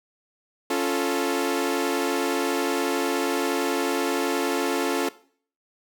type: chord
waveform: sawtooth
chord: Db augmented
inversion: none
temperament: equal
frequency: 277.2 / 349.2 / 440 Hz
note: Db4 / F4 / A4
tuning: 0 / 0 / 0 cents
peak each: -23 dBFS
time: 0.7-5.09 s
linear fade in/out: 5 ms
effects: noise-tail reverb RT60 0.5 s tail -18 dB re dry